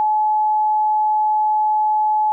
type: tone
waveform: sine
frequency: 855 Hz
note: A5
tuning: 50 cents flat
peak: -14 dBFS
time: 0-2.32 s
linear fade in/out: 0 ms
effects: none